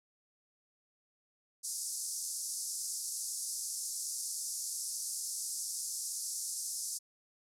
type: band-pass noise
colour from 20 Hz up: white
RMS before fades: -39 dBFS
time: 1.63-6.99 s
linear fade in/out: 20 ms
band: 5000 to 11000 Hz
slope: 48 dB/octave
effects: none